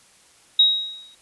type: tone with exponential decay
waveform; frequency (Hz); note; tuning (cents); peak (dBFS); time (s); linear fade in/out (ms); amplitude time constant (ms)
sine; 3801; A#7; +33; -9; 0.59-1.15; 5; 120
effects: white hiss -54 dBFS RMS until 1.21 s + resampled to 24000 Hz